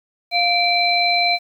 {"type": "tone cluster", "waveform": "sine", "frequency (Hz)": [700, 2339, 4062], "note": ["F5", "D7", "B7"], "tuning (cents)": [4, -8, 48], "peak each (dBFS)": -19, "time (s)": [0.31, 1.39], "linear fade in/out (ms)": 50, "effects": ["8-bit"]}